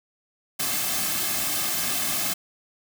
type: noise with comb filter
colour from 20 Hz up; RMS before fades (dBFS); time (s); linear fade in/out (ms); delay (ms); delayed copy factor
white; -26; 0.59-2.34; 10; 2.1; -0.7
effects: none